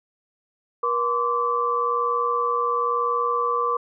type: tone cluster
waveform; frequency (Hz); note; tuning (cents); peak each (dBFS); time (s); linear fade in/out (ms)
sine; 478.9 / 1035 / 1156; A#4 / C6 / D6; +47 / -19 / -28; -26 / -27 / -22; 0.83-3.77; 5
effects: none